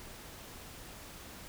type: silence
effects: pink hiss -49 dBFS RMS until 1.48 s